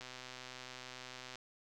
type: click train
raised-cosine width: 0.2 ms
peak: -30 dBFS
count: 172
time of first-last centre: 0.01-1.356 s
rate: 127 Hz
effects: none